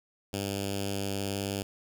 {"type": "tone with notch filter", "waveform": "5% pulse", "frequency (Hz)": 99.3, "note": "G2", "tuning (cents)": 23, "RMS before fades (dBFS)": -33, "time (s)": [0.33, 1.63], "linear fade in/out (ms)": 5, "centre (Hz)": 1100, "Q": 0.53, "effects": []}